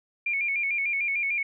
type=tone with vibrato; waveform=sine; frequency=2298 Hz; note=D7; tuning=38 cents flat; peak=-24 dBFS; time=0.26-1.43 s; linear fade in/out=5 ms; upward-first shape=square; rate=6.7 Hz; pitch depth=68 cents each way; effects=none